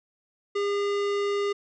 sine tone with hard clipping, 405.1 Hz, G#4, 43 cents flat, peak -26 dBFS, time 0.55-1.53 s, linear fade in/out 10 ms, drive 18 dB, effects resampled to 22050 Hz

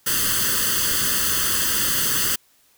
white noise with comb filter, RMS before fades -21 dBFS, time 0.06-2.36 s, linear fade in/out 10 ms, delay 0.64 ms, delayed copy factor +1, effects white hiss -59 dBFS RMS until 2.77 s

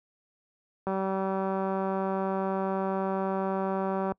click train, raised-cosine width 1 ms, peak -17 dBFS, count 625, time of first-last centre 0.87-4.12 s, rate 192 Hz, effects noise-tail reverb RT60 0.1 s tail -26 dB re dry + high-pass 60 Hz 12 dB/octave

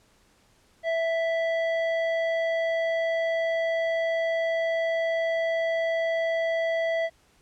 square tone with low-pass filter, 659.3 Hz, E5, in tune, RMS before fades -26 dBFS, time 0.83-7.1 s, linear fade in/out 50 ms, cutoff 2200 Hz, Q 1.2, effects pink hiss -62 dBFS RMS until 7.41 s + low-pass 10000 Hz 12 dB/octave

